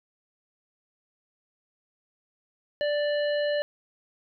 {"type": "harmonic tone", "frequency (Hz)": 587.3, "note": "D5", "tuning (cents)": 0, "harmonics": [1, 3, 5, 7], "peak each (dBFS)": [-24, -34, -38, -41], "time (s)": [2.81, 3.62], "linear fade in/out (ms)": 0, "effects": []}